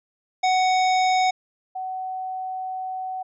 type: tone pair in turn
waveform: square / sine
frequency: 744 / 750 Hz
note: F#5 / F#5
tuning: +9 / +23 cents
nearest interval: unison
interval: 14 cents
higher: second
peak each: -18 / -27 dBFS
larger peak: first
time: 0.43-1.31 / 1.75-3.23 s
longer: second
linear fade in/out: 10 ms
effects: resampled to 16000 Hz